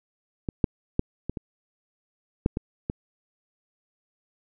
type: clicks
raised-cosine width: 3 ms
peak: -15 / -6 / -8 / -16 / -19 / -7 / -14 / -14 dBFS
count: 8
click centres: 0.488 / 0.642 / 0.994 / 1.296 / 1.372 / 2.461 / 2.571 / 2.899 s
effects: none